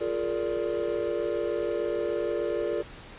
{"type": "chord", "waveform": "triangle", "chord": "Bb dominant seventh", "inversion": "second", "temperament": "just", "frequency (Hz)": [349.6, 419.5, 466.2, 582.7], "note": ["F4", "Ab4", "Bb4", "D5"], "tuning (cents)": [2, 17, 0, -14], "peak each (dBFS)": -30, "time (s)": [0, 2.83], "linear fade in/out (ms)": 20, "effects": ["pink hiss -46 dBFS RMS until 3.18 s", "resampled to 8000 Hz"]}